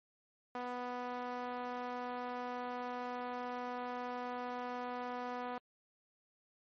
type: tone with band-pass filter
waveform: sawtooth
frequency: 246.9 Hz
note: B3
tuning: in tune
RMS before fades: -41 dBFS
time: 0.55-5.58 s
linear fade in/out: 2 ms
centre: 890 Hz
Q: 1.3
effects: MP3 32 kbps